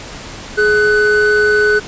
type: tone pair together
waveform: triangle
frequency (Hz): 420 / 1496.7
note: G#4 / F#6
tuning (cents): +19 / +19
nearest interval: octave + minor seventh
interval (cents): 2200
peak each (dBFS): -10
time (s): 0.57-1.8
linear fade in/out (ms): 20
effects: pink hiss -30 dBFS RMS until 1.87 s + resampled to 16000 Hz